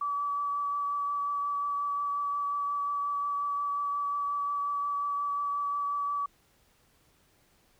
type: tone with vibrato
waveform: sine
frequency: 1148 Hz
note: D6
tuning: 40 cents flat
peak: -28 dBFS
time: 0.01-6.26 s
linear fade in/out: 5 ms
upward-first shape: triangle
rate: 5.6 Hz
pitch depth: 13 cents each way
effects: pink hiss -66 dBFS RMS until 7.79 s